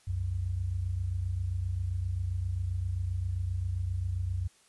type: tone pair together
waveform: sine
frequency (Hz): 64.94 / 92.5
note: C2 / F#2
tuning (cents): -12 / 0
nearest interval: tritone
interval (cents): 612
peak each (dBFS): -35 / -30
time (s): 0.07-4.48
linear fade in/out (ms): 10
effects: white hiss -63 dBFS RMS until 4.68 s + resampled to 24000 Hz